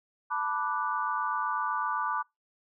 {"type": "chord", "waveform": "sine", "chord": "B minor seventh", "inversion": "third", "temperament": "equal", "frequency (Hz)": [880, 987.8, 1174.7, 1480], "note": ["A5", "B5", "D6", "F#6"], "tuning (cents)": [0, 0, 0, 0], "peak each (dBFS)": [-35, -33, -31, -36], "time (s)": [0.3, 2.23], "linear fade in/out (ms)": 20, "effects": ["noise-tail reverb RT60 0.2 s tail -26 dB re dry"]}